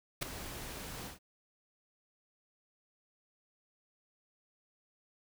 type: noise with ADSR envelope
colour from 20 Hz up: pink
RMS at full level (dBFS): -30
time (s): 0.21-1.19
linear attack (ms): 18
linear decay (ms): 3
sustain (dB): -14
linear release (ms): 130
effects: none